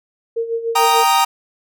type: tone with tremolo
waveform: sine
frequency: 459.8 Hz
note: A#4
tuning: 24 cents flat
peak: -16 dBFS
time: 0.36-1.04 s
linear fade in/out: 10 ms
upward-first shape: sine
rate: 6.8 Hz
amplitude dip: 70%
type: chord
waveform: 45% pulse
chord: Eb major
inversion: first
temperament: equal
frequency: 784 / 932.3 / 1244.5 Hz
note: G5 / Bb5 / Eb6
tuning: 0 / 0 / 0 cents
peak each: -17 / -15 / -18 dBFS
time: 0.75-1.25 s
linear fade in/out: 10 ms
effects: none